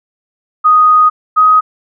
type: tone pair in turn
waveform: sine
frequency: 1244.5 / 1257.5 Hz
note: D#6 / D#6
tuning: 0 / +18 cents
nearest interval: unison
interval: 18 cents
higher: second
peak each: -4 dBFS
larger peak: neither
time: 0.64-1.1 / 1.36-1.61 s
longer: first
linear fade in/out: 20 ms
effects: none